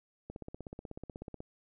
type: click train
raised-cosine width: 2 ms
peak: -29 dBFS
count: 19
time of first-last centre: 0.3-1.404 s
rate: 16.3 Hz
effects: none